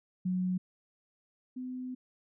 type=tone pair in turn; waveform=sine; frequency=183.3 / 253.9 Hz; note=F#3 / B3; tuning=-16 / +48 cents; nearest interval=tritone; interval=564 cents; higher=second; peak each=-28 / -36 dBFS; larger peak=first; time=0.25-0.58 / 1.56-1.95 s; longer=second; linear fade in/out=10 ms; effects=none